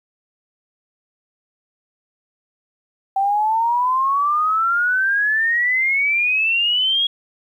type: exponential sweep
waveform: sine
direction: up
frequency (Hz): 772 to 3322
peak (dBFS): -15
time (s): 3.16-7.07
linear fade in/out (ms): 5
effects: 9-bit